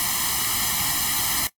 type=noise with comb filter; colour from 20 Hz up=white; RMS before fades=-23 dBFS; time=0-1.47 s; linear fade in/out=0 ms; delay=0.98 ms; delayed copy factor=+0.85; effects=noise-tail reverb RT60 0.1 s tail -18 dB re dry + AAC 64 kbps